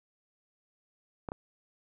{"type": "clicks", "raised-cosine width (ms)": 1, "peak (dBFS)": -22, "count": 2, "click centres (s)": [1.288, 1.319], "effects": []}